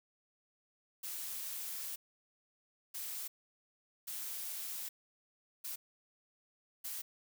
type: noise bursts at uneven times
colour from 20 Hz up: blue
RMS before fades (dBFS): -42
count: 5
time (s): 1.03-1.96 / 2.94-3.28 / 4.07-4.89 / 5.64-5.76 / 6.84-7.02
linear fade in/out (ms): 10
effects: none

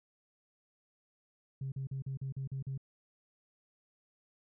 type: tone bursts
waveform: sine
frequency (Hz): 134.7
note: C#3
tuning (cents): -49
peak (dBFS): -34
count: 8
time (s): 1.61-2.777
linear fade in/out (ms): 5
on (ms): 110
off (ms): 41
effects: tanh soft clip ceiling -32 dBFS

